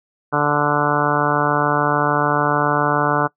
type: harmonic tone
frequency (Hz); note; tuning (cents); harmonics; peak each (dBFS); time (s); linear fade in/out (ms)
146.83; D3; 0; 1 / 2 / 3 / 4 / 5 / 6 / 7 / 8 / 9 / 10; -24 / -24 / -24 / -24 / -24 / -24 / -24 / -24 / -24 / -24; 0.32-3.28; 20
effects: noise-tail reverb RT60 0.1 s tail -21 dB re dry